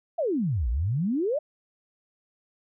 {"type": "exponential two-way sweep", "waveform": "sine", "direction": "down then up", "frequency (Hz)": [713, 53.4, 637], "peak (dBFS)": -23, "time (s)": [0.18, 1.39], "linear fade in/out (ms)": 10, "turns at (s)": 0.69, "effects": []}